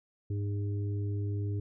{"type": "harmonic tone", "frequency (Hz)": 101.8, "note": "G#2", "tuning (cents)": -34, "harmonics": [1, 3, 4], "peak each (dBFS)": [-30, -42, -44], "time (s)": [0.3, 1.6], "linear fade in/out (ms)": 5, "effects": []}